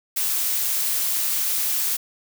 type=noise; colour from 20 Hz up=blue; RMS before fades=-23 dBFS; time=0.16-1.97 s; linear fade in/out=10 ms; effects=none